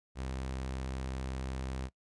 sawtooth tone, 65.41 Hz, C2, in tune, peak -32 dBFS, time 0.15-1.9 s, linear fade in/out 50 ms, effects noise-tail reverb RT60 0.1 s tail -20 dB re dry + resampled to 22050 Hz

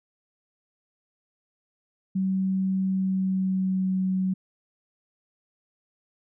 sine tone with pitch glide, 190 to 187.6 Hz, F#3 to F#3, +46 to +24 cents, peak -22 dBFS, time 2.15-4.34 s, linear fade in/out 10 ms, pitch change -22 cents, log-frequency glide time 2.87-3.98 s, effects none

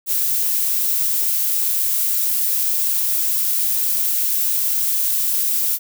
violet noise, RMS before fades -19 dBFS, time 0.06-5.79 s, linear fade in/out 50 ms, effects none

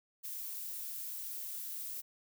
violet noise, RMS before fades -42 dBFS, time 0.23-2.02 s, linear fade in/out 20 ms, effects none

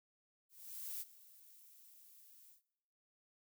violet noise with ADSR envelope, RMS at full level -43 dBFS, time 0.49-2.62 s, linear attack 520 ms, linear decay 30 ms, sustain -19 dB, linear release 120 ms, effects noise-tail reverb RT60 0.9 s tail -20 dB re dry

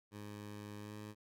15% pulse tone with pitch glide, 103.83 to 105.95 Hz, G#2 to G#2, 0 to +35 cents, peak -40 dBFS, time 0.11-1.15 s, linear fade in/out 50 ms, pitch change +35 cents, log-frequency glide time 0.79-0.94 s, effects none

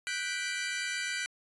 sawtooth chord, G major seventh, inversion third, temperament equal, 1480 / 1568 / 1975.5 / 2349 Hz, F#6 / G6 / B6 / D7, 0 / 0 / 0 / 0 cents, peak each -34 / -36 / -34 / -34 dBFS, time 0.07-1.26 s, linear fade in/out 0 ms, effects resampled to 24000 Hz

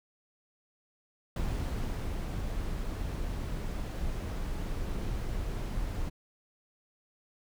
brown noise with ADSR envelope, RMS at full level -31 dBFS, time 1.36-6.1 s, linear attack 3 ms, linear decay 800 ms, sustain -3 dB, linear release 18 ms, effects none

